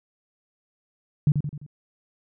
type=tone with echo; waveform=sine; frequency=146.83 Hz; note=D3; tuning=in tune; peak=-14 dBFS; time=1.27-1.32 s; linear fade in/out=2 ms; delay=86 ms; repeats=4; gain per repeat=-6 dB; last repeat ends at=1.664 s; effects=none